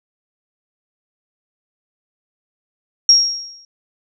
sine tone with exponential decay, 5588 Hz, F8, in tune, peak -4 dBFS, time 3.09-3.65 s, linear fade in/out 2 ms, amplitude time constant 120 ms, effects none

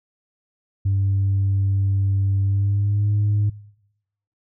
sine tone with pitch glide, 98 to 103.71 Hz, G2 to G#2, 0 to -2 cents, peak -15 dBFS, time 0.85-3.5 s, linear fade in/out 10 ms, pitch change +98 cents, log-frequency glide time 2.42-3.1 s, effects noise-tail reverb RT60 0.9 s tail -24 dB re dry + tanh soft clip ceiling -14 dBFS

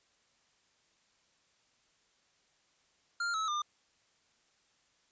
square tone with pitch steps, 1396.9 / 1295.8 / 1202.1 Hz, F6 / E6 / D6, 0 / -30 / +40 cents, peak -32 dBFS, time 3.2-3.62 s, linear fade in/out 5 ms, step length 140 ms, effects white hiss -71 dBFS RMS until 5.11 s + resampled to 16000 Hz

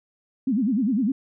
sine tone with vibrato, 233.1 Hz, A#3, in tune, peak -19 dBFS, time 0.47-1.12 s, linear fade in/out 5 ms, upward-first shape sine, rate 9.9 Hz, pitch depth 290 cents each way, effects none

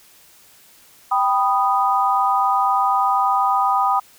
sine chord, G augmented, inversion none, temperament equal with one note detuned, 784 / 987.8 / 1240.2 Hz, G5 / B5 / D#6, 0 / 0 / -6 cents, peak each -19 / -20 / -19 dBFS, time 1.11-4 s, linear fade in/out 10 ms, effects white hiss -50 dBFS RMS until 4.18 s

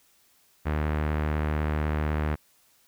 sawtooth tone with low-pass filter, 76 Hz, D#2, 40 cents flat, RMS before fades -27 dBFS, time 0.65-2.36 s, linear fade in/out 20 ms, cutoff 1900 Hz, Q 1.4, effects white hiss -63 dBFS RMS until 2.87 s

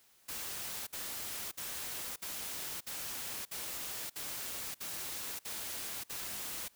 white noise bursts, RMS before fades -41 dBFS, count 10, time 0.28-6.684 s, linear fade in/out 10 ms, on 590 ms, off 56 ms, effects white hiss -66 dBFS RMS until 6.75 s

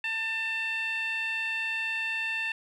15% pulse tone with band-pass filter, 894 Hz, A5, 27 cents sharp, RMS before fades -31 dBFS, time 0.04-2.52 s, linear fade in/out 2 ms, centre 2300 Hz, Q 8.1, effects none

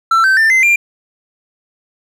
triangle tone with pitch steps, 1339 / 1547 / 1787.4 / 2065 / 2386 Hz, E6 / G6 / A6 / C7 / D7, +27 / -23 / +27 / -23 / +27 cents, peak -6 dBFS, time 0.11-0.76 s, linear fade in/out 5 ms, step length 130 ms, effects none

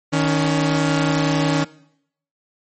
sawtooth tone pair together, 155.7 / 280.5 Hz, D#3 / C#4, +2 / +21 cents, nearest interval minor seventh, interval 1019 cents, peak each -15 dBFS, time 0.12-1.65 s, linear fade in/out 20 ms, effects noise-tail reverb RT60 0.7 s tail -20 dB re dry + MP3 32 kbps

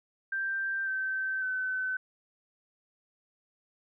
sine tone with pitch steps, 1574 / 1546.1 / 1518.6 Hz, G6 / G6 / F#6, +7 / -24 / +45 cents, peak -29 dBFS, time 0.32-1.97 s, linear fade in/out 5 ms, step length 550 ms, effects none

